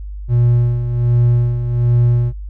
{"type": "tone with tremolo", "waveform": "triangle", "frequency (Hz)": 120, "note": "B2", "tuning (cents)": -49, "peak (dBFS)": -6, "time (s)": [0.28, 2.33], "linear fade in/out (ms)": 50, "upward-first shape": "sine", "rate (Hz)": 1.3, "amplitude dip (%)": 65, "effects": ["tanh soft clip ceiling -2 dBFS", "added 50 Hz sine -25 dBFS peak until 2.49 s"]}